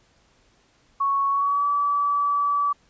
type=tone with pitch glide; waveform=sine; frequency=1108.7 to 1150.5 Hz; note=C#6 to D6; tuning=0 to -36 cents; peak=-19 dBFS; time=1-2.73 s; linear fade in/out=10 ms; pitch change=+64 cents; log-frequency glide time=1.29-1.66 s; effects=pink hiss -61 dBFS RMS until 2.89 s + resampled to 16000 Hz